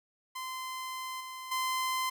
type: tone with level steps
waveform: sawtooth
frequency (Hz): 1034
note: C6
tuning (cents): -21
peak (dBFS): -33 / -37 / -26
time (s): 0.35-2.1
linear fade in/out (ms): 10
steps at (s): 1.2 / 1.51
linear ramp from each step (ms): 10
effects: none